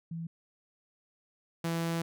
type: tone pair in turn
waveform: sine / sawtooth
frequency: 165.6 / 166.55 Hz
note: E3 / E3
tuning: +8 / +18 cents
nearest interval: unison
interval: 10 cents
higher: second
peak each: -35 / -26 dBFS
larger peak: second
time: 0.11-0.27 / 1.64-2.02 s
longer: second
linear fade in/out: 5 ms
effects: none